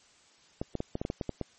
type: clicks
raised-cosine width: 2 ms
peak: -18 dBFS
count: 10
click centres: 0.615 / 0.753 / 0.804 / 0.954 / 1.015 / 1.051 / 1.101 / 1.212 / 1.293 / 1.413 s
effects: white hiss -61 dBFS RMS until 1.58 s + MP3 32 kbps